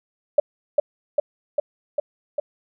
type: tone with echo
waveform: sine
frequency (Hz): 587.3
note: D5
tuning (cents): 0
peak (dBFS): -9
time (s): 0.38-0.4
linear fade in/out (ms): 5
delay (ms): 400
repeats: 5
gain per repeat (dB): -2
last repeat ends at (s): 2.4
effects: none